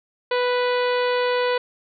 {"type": "harmonic tone", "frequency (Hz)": 493.9, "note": "B4", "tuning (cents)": 0, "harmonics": [1, 2, 3, 4, 5, 6, 7, 8, 9], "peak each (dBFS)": [-20, -26, -30, -32, -34, -36, -37, -38, -39], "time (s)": [0.31, 1.58], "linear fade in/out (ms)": 5, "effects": []}